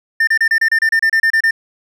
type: tone bursts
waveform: triangle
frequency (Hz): 1799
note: A6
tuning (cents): +38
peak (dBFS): -8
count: 13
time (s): 0.2-1.509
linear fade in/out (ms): 5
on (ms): 73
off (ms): 30
effects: none